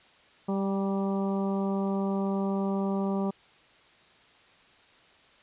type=harmonic tone with a mistuned harmonic; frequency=196 Hz; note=G3; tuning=in tune; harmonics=1 / 2 / 3 / 4 / 5 / 6; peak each=-27 / -33 / -37 / -39 / -41 / -43 dBFS; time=0.48-3.31 s; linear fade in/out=10 ms; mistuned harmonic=5; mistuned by=-22 cents; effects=white hiss -58 dBFS RMS until 5.42 s + resampled to 8000 Hz